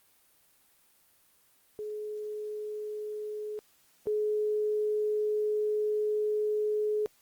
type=tone pair in turn; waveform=sine; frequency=423.8 / 423.8 Hz; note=G#4 / G#4; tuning=+35 / +35 cents; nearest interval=unison; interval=0 cents; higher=neither; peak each=-34 / -26 dBFS; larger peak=second; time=1.79-3.59 / 4.07-7.06 s; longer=second; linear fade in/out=0 ms; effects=white hiss -65 dBFS RMS until 7.21 s + Opus 32 kbps